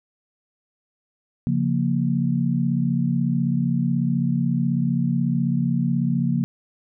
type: chord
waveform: sine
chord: Bb minor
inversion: first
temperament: equal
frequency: 138.59 / 174.61 / 233.1 Hz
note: Db3 / F3 / Bb3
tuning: 0 / 0 / 0 cents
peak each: -23 dBFS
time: 1.47-6.44 s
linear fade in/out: 0 ms
effects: none